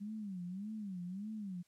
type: tone with vibrato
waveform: sine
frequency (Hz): 196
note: G3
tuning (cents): 0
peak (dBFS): -40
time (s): 0-1.63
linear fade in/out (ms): 20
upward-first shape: sine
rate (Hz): 1.7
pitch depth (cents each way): 190
effects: white hiss -75 dBFS RMS until 1.67 s + low-pass 10000 Hz 12 dB/octave